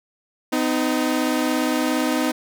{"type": "tone pair together", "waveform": "sawtooth", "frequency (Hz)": [253.8, 311.1], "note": ["B3", "D#4"], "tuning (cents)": [47, 0], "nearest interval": "major third", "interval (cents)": 353, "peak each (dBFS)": -18, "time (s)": [0.52, 2.32], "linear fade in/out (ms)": 10, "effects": []}